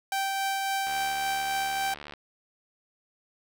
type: tone with tremolo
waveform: sawtooth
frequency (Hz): 780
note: G5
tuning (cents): -9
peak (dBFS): -22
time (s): 0.12-1.94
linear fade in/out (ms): 2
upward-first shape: triangle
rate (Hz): 3.6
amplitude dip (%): 25
type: click train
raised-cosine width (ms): 0.3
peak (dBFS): -24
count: 94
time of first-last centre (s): 0.87-2.137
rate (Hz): 73.4
effects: none